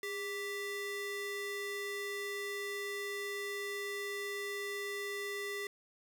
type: ring-modulated tone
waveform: square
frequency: 784 Hz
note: G5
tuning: in tune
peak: -35 dBFS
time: 0.03-5.67 s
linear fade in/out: 2 ms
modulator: 1190 Hz
effects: none